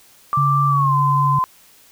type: tone with pitch glide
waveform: sine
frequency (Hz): 1174.7 to 1028.6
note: D6 to C6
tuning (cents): 0 to -30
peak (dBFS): -15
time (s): 0.33-1.44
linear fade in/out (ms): 0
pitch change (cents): -230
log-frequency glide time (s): 0.69-0.96
type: tone with vibrato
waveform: sine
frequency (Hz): 140.3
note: C#3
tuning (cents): +21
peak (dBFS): -17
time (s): 0.37-1.39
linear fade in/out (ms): 5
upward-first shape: sine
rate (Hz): 5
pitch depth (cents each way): 8
effects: white hiss -50 dBFS RMS until 1.91 s